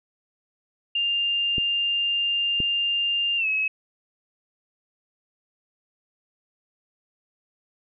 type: tone with pitch glide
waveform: sine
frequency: 2800 to 2568 Hz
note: F7 to E7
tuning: +4 to -46 cents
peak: -21 dBFS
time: 0.95-3.68 s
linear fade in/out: 5 ms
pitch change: -150 cents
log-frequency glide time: 3.37-3.47 s
type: clicks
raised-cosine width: 3 ms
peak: -17 dBFS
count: 2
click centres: 1.582 / 2.603 s
effects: none